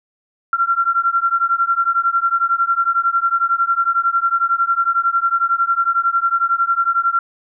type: beating tone pair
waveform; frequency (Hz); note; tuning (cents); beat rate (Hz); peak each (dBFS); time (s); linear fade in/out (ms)
sine; 1364 / 1375; F6 / F6; -41 / -27; 11; -17; 0.53-7.19; 2
effects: none